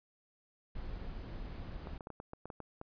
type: noise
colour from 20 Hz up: brown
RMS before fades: -43 dBFS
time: 0.75-1.98 s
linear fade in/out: 5 ms
type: clicks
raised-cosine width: 1 ms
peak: -30 dBFS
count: 10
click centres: 1.872 / 2.008 / 2.071 / 2.103 / 2.201 / 2.334 / 2.456 / 2.502 / 2.603 / 2.814 s
effects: resampled to 11025 Hz